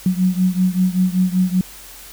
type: beating tone pair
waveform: sine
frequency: 182.2 / 187.4 Hz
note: F#3 / F#3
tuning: -26 / +22 cents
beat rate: 5.2 Hz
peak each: -16 / -18 dBFS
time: 0.06-1.61 s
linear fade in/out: 2 ms
effects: added 46 Hz sine -46 dBFS peak until 2.12 s + white hiss -39 dBFS RMS until 2.12 s